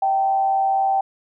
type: tone with frequency modulation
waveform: sine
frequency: 777 Hz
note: G5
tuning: 16 cents flat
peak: -16 dBFS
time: 0.02-1.01 s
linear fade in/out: 5 ms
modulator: 124 Hz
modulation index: 0.33
effects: none